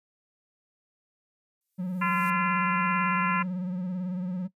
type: noise with exponential growth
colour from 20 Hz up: violet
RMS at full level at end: -42 dBFS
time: 1.61-2.3 s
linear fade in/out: 1 ms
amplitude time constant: 150 ms
type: tone with vibrato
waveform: triangle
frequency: 182.2 Hz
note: F#3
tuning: 26 cents flat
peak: -26 dBFS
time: 1.78-4.48 s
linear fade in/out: 20 ms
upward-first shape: sine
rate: 18 Hz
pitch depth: 55 cents each way
type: harmonic tone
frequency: 342.9 Hz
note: F4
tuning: 32 cents flat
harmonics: 3 / 4 / 5 / 6 / 7 / 8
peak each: -28 / -30 / -32 / -34 / -35 / -36 dBFS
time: 2.01-3.43 s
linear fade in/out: 10 ms
effects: noise-tail reverb RT60 0.1 s tail -19 dB re dry + resampled to 32000 Hz